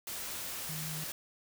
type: tone in noise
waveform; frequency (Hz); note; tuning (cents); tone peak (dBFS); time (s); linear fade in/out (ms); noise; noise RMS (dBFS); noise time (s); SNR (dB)
sine; 155.7; D#3; +2; -40; 0.69-1.04; 2; white; -40; 0.07-1.12; -3
effects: none